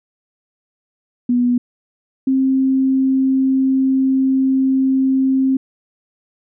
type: tone pair in turn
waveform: sine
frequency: 244.8 / 265.1 Hz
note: B3 / C4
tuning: -15 / +23 cents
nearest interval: minor second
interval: 138 cents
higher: second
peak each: -12 dBFS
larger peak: neither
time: 1.29-1.58 / 2.27-5.57 s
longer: second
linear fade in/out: 5 ms
effects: none